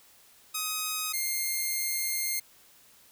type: tone pair in turn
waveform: 5% pulse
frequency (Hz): 1259 / 2117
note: D#6 / C7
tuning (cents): +20 / +20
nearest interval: major sixth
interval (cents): 900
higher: second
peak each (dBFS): -18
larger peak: neither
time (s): 0.54-1.13 / 1.13-2.4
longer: second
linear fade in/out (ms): 10
effects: white hiss -58 dBFS RMS until 3.11 s